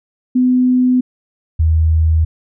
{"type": "tone pair in turn", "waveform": "sine", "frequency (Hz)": [252.1, 79.96], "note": ["B3", "D#2"], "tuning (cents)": [36, 48], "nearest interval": "octave + minor sixth", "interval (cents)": 1988, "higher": "first", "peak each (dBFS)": -9, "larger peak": "neither", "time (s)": [[0.35, 1.01], [1.59, 2.25]], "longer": "neither", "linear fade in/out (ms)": 10, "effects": []}